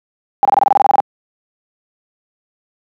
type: tone bursts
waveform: sine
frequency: 802 Hz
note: G5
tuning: 39 cents sharp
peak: -6 dBFS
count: 13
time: 0.43-1.002 s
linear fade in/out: 0 ms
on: 20 ms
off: 26 ms
effects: high-pass 200 Hz 12 dB/octave